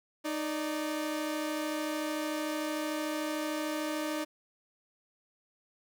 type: tone pair together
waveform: sawtooth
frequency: 308.1 / 582.8 Hz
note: D#4 / D5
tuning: -17 / -13 cents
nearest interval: major seventh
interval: 1104 cents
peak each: -29 / -34 dBFS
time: 0.24-4.25 s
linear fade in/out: 20 ms
effects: none